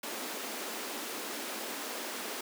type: high-pass noise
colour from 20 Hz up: pink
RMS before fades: -39 dBFS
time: 0.03-2.41 s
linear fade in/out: 5 ms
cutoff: 230 Hz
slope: 48 dB/octave
effects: none